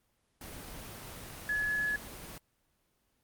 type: tone in noise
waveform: sine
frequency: 1700 Hz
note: G#6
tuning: 40 cents sharp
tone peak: -29 dBFS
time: 1.49-1.96 s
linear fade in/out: 2 ms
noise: pink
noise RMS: -45 dBFS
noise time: 0.41-2.38 s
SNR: +13 dB
effects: pink hiss -75 dBFS RMS until 3.23 s + Opus 24 kbps